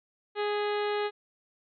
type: harmonic tone with a mistuned harmonic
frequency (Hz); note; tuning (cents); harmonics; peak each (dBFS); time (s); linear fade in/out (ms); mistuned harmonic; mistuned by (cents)
415.3; G#4; 0; 1 / 2 / 3 / 4 / 5 / 6 / 7 / 8 / 9 / 10; -28 / -34 / -38 / -40 / -42 / -44 / -45 / -46 / -47 / -48; 0.35-1.11; 50; 5; -26
effects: MP3 64 kbps